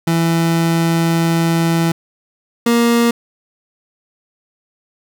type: tone pair in turn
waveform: 30% pulse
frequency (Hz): 166.1 / 234.9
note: E3 / A#3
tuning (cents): +13 / +13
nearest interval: tritone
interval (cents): 600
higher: second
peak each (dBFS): -10 / -8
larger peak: second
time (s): 0.07-1.92 / 2.66-3.11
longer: first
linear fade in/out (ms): 5
effects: none